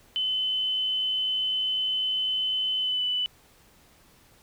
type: tone with pitch glide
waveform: sine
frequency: 3036 to 2986 Hz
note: F#7 to F#7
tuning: +44 to +15 cents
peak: -24 dBFS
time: 0.16-3.26 s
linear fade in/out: 0 ms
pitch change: -29 cents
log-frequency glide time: 2.79-3.03 s
effects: pink hiss -58 dBFS RMS until 4.42 s